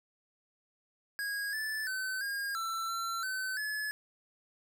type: tone with pitch steps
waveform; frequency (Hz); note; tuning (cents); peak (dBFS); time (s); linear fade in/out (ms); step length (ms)
square; 1644 / 1748 / 1525 / 1622 / 1338 / 1350 / 1524 / 1711; G#6 / A6 / G6 / G#6 / E6 / E6 / G6 / A6; -18 / -12 / -48 / -41 / +25 / +41 / -49 / -49; -34; 1.19-3.91; 0; 340
effects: none